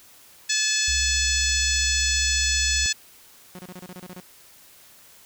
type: harmonic tone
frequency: 863 Hz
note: A5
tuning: 34 cents flat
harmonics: 2 / 3 / 4 / 5 / 6 / 7 / 8 / 9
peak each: -29 / -29 / -29 / -29 / -29 / -29 / -29 / -29 dBFS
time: 0.49-2.93 s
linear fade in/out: 10 ms
type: tone with vibrato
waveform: sine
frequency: 65.5 Hz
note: C2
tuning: 2 cents sharp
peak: -27 dBFS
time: 0.88-2.86 s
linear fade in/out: 0 ms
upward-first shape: triangle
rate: 15 Hz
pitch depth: 72 cents each way
type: tone bursts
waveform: sawtooth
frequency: 181.6 Hz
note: F#3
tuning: 32 cents flat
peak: -33 dBFS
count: 10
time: 3.55-4.202 s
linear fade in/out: 0 ms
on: 40 ms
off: 28 ms
effects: white hiss -51 dBFS RMS until 5.25 s